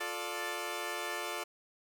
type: chord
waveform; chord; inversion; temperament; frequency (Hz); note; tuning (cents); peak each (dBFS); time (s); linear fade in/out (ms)
10% pulse; D minor; first; equal with one note detuned; 352.9 / 440 / 587.3; F4 / A4 / D5; +18 / 0 / 0; -32; 0-1.44; 10
effects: none